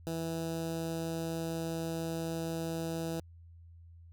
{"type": "tone with notch filter", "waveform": "15% pulse", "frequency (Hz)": 164.2, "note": "E3", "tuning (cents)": -6, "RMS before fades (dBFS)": -36, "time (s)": [0.07, 3.2], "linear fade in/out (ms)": 0, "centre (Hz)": 2000, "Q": 0.85, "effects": ["added 84 Hz sine -51 dBFS peak until 4.12 s"]}